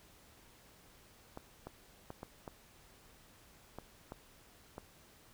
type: clicks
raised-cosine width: 1 ms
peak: -30 dBFS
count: 8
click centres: 1.374 / 1.67 / 2.104 / 2.231 / 2.478 / 3.786 / 4.121 / 4.781 s
effects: pink hiss -62 dBFS RMS until 5.33 s